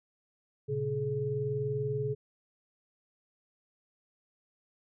sine tone cluster, 116.5 / 136.8 / 423.6 Hz, A#2 / C#3 / G#4, -1 / -23 / +34 cents, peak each -37 / -34 / -32 dBFS, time 0.68-2.15 s, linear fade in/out 20 ms, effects none

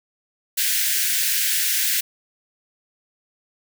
white high-pass noise, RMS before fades -21 dBFS, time 0.57-2.01 s, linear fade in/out 10 ms, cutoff 1500 Hz, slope 96 dB/octave, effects none

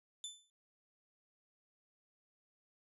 25% pulse tone with exponential decay, 3520 Hz, A7, in tune, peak -36 dBFS, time 0.24-0.5 s, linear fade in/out 1 ms, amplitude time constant 56 ms, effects resampled to 32000 Hz

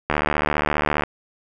click train, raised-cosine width 0.5 ms, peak -4 dBFS, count 71, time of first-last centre 0.1-1.036 s, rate 74.8 Hz, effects none

